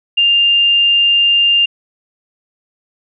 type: tone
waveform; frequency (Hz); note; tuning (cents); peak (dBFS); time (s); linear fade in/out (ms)
sine; 2800; F7; +4; -8; 0.17-1.66; 10
effects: none